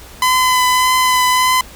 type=tone with vibrato; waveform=sawtooth; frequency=1012 Hz; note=B5; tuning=42 cents sharp; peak=-7 dBFS; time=0.22-1.61 s; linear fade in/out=2 ms; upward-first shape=triangle; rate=1.7 Hz; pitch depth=17 cents each way; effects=added 60 Hz sine -41 dBFS peak until 1.75 s + pink hiss -38 dBFS RMS until 1.75 s